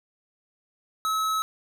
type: tone with hard clipping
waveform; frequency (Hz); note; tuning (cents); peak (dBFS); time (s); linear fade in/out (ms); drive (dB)
sine; 1291; E6; -37; -25; 1.05-1.42; 0; 17
effects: none